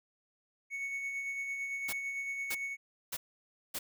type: tone with tremolo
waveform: triangle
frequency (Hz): 2217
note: C#7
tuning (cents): 0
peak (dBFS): -32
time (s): 0.7-2.77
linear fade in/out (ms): 50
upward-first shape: sine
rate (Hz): 8.9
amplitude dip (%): 35
type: noise bursts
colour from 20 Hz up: white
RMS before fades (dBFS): -37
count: 4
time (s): 1.88-3.79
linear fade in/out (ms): 10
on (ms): 50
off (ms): 570
effects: none